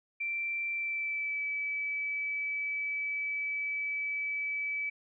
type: tone with pitch glide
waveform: sine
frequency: 2349 to 2298 Hz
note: D7 to D7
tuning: 0 to -38 cents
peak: -31 dBFS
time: 0.2-4.9 s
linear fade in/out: 10 ms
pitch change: -38 cents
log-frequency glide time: 0.73-1.42 s
effects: none